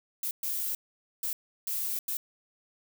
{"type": "noise bursts at uneven times", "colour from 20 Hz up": "violet", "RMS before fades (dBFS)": -32, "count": 5, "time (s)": [[0.23, 0.31], [0.43, 0.75], [1.23, 1.33], [1.67, 1.99], [2.08, 2.17]], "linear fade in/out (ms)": 2, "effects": []}